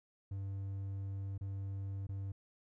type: tone with dropouts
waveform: triangle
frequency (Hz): 97.8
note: G2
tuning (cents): -4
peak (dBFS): -36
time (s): 0.31-2.32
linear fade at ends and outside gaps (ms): 5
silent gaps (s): 1.379-1.41 / 2.069-2.09
effects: none